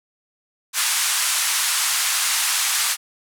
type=band-pass noise; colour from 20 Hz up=white; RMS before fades=-21 dBFS; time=0.73-2.97 s; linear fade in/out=50 ms; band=940 to 11000 Hz; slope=24 dB/octave; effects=none